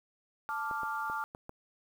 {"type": "chord", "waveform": "sine", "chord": "D minor", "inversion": "second", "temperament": "equal", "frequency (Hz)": [880, 1174.7, 1396.9], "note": ["A5", "D6", "F6"], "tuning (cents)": [0, 0, 0], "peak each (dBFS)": -37, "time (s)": [0.49, 1.24], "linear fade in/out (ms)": 0}
{"type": "clicks", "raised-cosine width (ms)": 1, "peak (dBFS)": -29, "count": 5, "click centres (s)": [0.712, 0.833, 1.099, 1.349, 1.494]}
{"effects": ["9-bit"]}